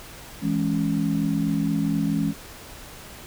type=chord; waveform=sine; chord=C# minor; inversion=first; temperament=equal with one note detuned; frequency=164.81 / 209.2 / 277.2 Hz; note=E3 / G#3 / C#4; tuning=0 / +13 / 0 cents; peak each=-25 dBFS; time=0.41-2.34 s; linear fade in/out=50 ms; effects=pink hiss -42 dBFS RMS until 3.26 s